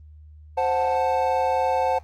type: chord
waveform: triangle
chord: F# diminished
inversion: second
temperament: equal with one note detuned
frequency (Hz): 523.3 / 737 / 880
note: C5 / F#5 / A5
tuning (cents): 0 / -7 / 0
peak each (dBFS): -22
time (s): 0.57-1.99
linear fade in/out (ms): 10
effects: added 76 Hz sine -43 dBFS peak until 2.03 s + Opus 24 kbps